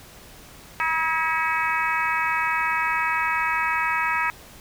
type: harmonic tone with a mistuned harmonic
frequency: 320.1 Hz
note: D#4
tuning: 49 cents sharp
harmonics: 3 / 4 / 5 / 6 / 7 / 8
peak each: -26 / -27 / -28 / -29 / -29 / -30 dBFS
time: 0.8-4.3 s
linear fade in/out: 0 ms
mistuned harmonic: 5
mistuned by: +42 cents
effects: pink hiss -46 dBFS RMS until 4.6 s